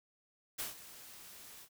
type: noise with ADSR envelope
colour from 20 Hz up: white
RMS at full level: -38 dBFS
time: 0.58-1.69 s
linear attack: 18 ms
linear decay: 140 ms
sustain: -15 dB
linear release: 71 ms
effects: none